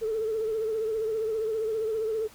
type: tone with vibrato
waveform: sine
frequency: 440 Hz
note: A4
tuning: in tune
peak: -25 dBFS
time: 0.01-2.28 s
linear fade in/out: 20 ms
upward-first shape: triangle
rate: 15 Hz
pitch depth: 63 cents each way
effects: tanh soft clip ceiling -21 dBFS + pink hiss -52 dBFS RMS until 2.34 s